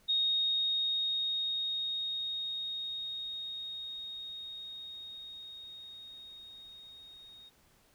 sine tone with level ramp, 3729 Hz, A#7, in tune, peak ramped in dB -26 to -51 dBFS, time 0.08-7.5 s, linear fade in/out 20 ms, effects pink hiss -66 dBFS RMS until 7.94 s

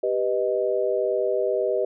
sine chord, G augmented, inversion none, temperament equal, 392 / 493.9 / 622.3 Hz, G4 / B4 / D#5, 0 / 0 / 0 cents, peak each -25 dBFS, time 0.03-1.85 s, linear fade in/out 5 ms, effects none

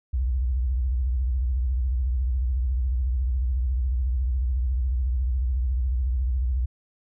sine tone with vibrato, 63 Hz, B1, 35 cents sharp, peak -21 dBFS, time 0.13-6.66 s, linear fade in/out 10 ms, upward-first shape triangle, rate 14 Hz, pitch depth 210 cents each way, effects none

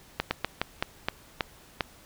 slowing click train, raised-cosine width 0.3 ms, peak -9 dBFS, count 8, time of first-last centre 0.2-1.808 s, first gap 110 ms, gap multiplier 1.24, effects pink hiss -54 dBFS RMS until 2.05 s

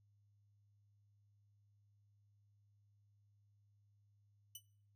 10% pulse tone with exponential decay, 2982 Hz, F#7, 13 cents sharp, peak -37 dBFS, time 4.55-4.63 s, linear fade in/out 5 ms, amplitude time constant 16 ms, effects noise-tail reverb RT60 0.5 s tail -20 dB re dry + added 102 Hz sine -70 dBFS peak until 4.95 s

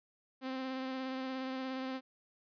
sawtooth tone with vibrato, 261.6 Hz, C4, in tune, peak -33 dBFS, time 0.41-2.01 s, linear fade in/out 50 ms, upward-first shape sine, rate 17 Hz, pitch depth 18 cents each way, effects resampled to 11025 Hz

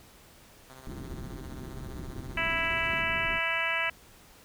5% pulse tone with tremolo, 130.81 Hz, C3, in tune, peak -35 dBFS, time 0.7-3.01 s, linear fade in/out 0 ms, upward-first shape triangle, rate 15 Hz, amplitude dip 55%
pink low-pass noise, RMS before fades -40 dBFS, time 0.87-3.39 s, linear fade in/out 2 ms, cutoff 410 Hz, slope 96 dB/octave
harmonic tone, 330 Hz, E4, 2 cents sharp, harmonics 2 / 3 / 4 / 5 / 6 / 7 / 8 / 9, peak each -38 / -37 / -37 / -34 / -33 / -33 / -33 / -38 dBFS, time 2.37-3.9 s, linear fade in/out 5 ms
effects pink hiss -55 dBFS RMS until 4.44 s

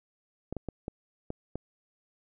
clicks, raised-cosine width 2 ms, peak -21 dBFS, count 6, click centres 0.526 / 0.567 / 0.687 / 0.881 / 1.304 / 1.556 s, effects none

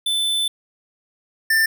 square tone pair in turn, 3520 / 1786.1 Hz, A7 / A6, 0 / +25 cents, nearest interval octave, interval 1175 cents, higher first, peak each -19 / -15 dBFS, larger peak second, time 0.06-0.48 / 1.5-1.66 s, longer first, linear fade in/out 5 ms, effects none

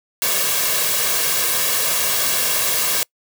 white noise with comb filter, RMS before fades -19 dBFS, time 0.22-3.03 s, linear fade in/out 0 ms, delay 1.8 ms, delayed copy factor +0.6, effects noise-tail reverb RT60 0.1 s tail -26 dB re dry + high-pass 150 Hz 12 dB/octave

